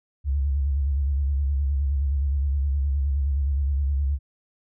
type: tone with vibrato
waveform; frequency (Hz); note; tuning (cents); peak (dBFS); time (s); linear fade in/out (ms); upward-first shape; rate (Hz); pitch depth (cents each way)
sine; 69.7; C#2; +10; -20; 0.24-4.19; 50; square; 9.6; 64
effects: none